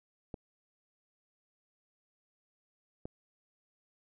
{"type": "clicks", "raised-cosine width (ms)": 2, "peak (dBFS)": -27, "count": 2, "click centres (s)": [0.342, 3.055], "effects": []}